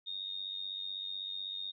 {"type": "tone with amplitude modulation", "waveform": "sine", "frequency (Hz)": 3700, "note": "A#7", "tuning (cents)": -14, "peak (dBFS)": -34, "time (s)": [0.06, 1.72], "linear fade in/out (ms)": 20, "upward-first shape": "sine", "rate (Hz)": 96, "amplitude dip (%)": 75, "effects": []}